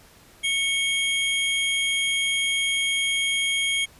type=tone pair together; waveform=square; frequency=2217 / 3232 Hz; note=C#7 / G#7; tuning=0 / -48 cents; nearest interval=perfect fifth; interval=652 cents; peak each=-25 dBFS; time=0.43-3.86 s; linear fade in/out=20 ms; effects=pink hiss -52 dBFS RMS until 3.99 s + resampled to 32000 Hz